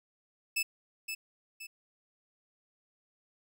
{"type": "tone with echo", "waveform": "sawtooth", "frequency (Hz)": 2618, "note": "E7", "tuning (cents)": -13, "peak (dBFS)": -25, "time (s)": [0.56, 0.63], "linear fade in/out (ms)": 10, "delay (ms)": 520, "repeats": 2, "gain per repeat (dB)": -7, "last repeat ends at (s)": 1.67, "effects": []}